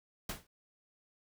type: noise with exponential decay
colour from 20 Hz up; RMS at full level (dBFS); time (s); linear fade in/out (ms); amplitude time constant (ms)
pink; -34; 0.29-0.47; 5; 38
effects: none